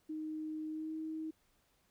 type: tone with pitch glide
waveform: sine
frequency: 311.1 to 316.2 Hz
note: D#4 to D#4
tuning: 0 to +28 cents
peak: -38 dBFS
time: 0.09-1.31 s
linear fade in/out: 10 ms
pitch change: +28 cents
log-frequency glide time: 0.69-0.93 s
effects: pink hiss -74 dBFS RMS until 1.9 s